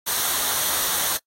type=noise with comb filter; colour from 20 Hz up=white; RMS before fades=-23 dBFS; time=0.06-1.18 s; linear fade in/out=20 ms; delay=0.4 ms; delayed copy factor=-0.5; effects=noise-tail reverb RT60 0.1 s tail -23 dB re dry + AAC 48 kbps